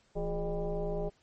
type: tone with frequency modulation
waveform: sine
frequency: 220 Hz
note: A3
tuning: in tune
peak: -30 dBFS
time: 0.15-1.1 s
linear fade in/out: 20 ms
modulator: 193 Hz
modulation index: 2.3
effects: pink hiss -68 dBFS RMS until 1.22 s + MP3 32 kbps